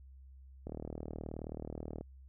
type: click train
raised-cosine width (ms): 2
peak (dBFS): -28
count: 53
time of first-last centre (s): 0.67-2.01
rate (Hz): 38.8
effects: added 66 Hz sine -52 dBFS peak until 2.28 s

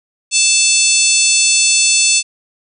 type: harmonic tone with a mistuned harmonic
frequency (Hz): 880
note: A5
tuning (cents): 0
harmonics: 3 / 4 / 5 / 6 / 7 / 8 / 9 / 10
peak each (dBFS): -16 / -21 / -17 / -22 / -16 / -20 / -16 / -20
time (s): 0.31-2.23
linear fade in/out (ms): 50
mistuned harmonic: 8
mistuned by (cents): +18
effects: none

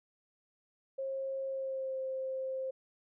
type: tone with pitch glide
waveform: sine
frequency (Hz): 537 to 526.3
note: C5 to C5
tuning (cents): +45 to +10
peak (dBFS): -34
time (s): 0.98-2.71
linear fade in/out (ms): 10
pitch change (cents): -35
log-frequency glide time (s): 1.47-1.99
effects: none

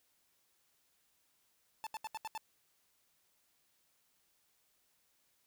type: tone bursts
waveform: 45% pulse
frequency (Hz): 880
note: A5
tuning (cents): 0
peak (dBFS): -39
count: 6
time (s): 1.84-2.377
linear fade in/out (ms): 0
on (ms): 27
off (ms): 75
effects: white hiss -75 dBFS RMS until 5.46 s

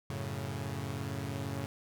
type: chord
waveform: sawtooth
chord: F# minor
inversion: none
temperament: equal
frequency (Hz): 92.5 / 110 / 138.59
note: F#2 / A2 / C#3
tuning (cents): 0 / 0 / 0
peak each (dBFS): -37 / -36 / -35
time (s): 0.1-1.66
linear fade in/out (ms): 0
effects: none

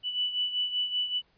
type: beating tone pair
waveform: sine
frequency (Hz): 2969 / 2974.2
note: F#7 / F#7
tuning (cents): +5 / +8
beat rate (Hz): 5.2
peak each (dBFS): -28 / -34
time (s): 0.03-1.22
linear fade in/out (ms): 50
effects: pink hiss -67 dBFS RMS until 1.37 s + resampled to 11025 Hz

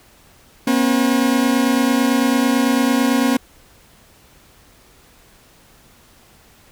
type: tone pair together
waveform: 40% pulse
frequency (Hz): 241 / 270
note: B3 / C#4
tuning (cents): -42 / -45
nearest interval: major second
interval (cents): 197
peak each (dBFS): -16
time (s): 0.67-3.37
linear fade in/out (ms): 5
effects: pink hiss -50 dBFS RMS until 6.71 s

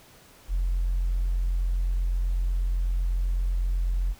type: tone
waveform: sine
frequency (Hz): 44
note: F1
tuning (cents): +14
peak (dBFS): -21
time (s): 0.48-4.15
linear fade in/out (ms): 50
effects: tanh soft clip ceiling -19 dBFS + pink hiss -53 dBFS RMS until 4.19 s

